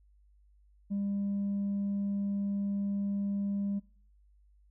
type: tone with tanh clipping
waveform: triangle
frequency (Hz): 200.3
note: G3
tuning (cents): +38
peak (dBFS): -30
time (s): 0.9-3.8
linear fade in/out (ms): 20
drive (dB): 6
effects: noise-tail reverb RT60 0.5 s tail -24 dB re dry + added 50 Hz sine -60 dBFS peak until 4.7 s